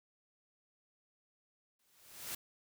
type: noise with exponential growth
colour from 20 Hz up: white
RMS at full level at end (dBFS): -39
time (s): 1.79-2.35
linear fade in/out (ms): 5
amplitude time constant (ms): 120
effects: none